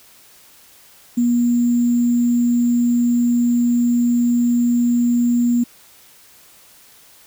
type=tone with sample-and-hold; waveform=sine; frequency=240 Hz; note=B3; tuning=49 cents flat; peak=-13 dBFS; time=1.17-5.64 s; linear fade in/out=10 ms; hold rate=7350 Hz; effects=white hiss -48 dBFS RMS until 7.26 s